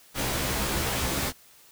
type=noise with comb filter; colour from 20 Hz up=pink; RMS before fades=-28 dBFS; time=0.14-1.33 s; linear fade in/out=50 ms; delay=15 ms; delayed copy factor=+0.85; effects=white hiss -55 dBFS RMS until 1.71 s